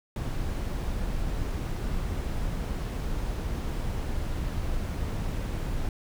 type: noise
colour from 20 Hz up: brown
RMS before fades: -30 dBFS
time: 0.16-5.89 s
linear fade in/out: 2 ms
effects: none